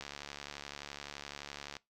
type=click train; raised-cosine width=0.2 ms; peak=-25 dBFS; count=127; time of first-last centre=0.01-1.767 s; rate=71.7 Hz; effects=noise-tail reverb RT60 0.2 s tail -22 dB re dry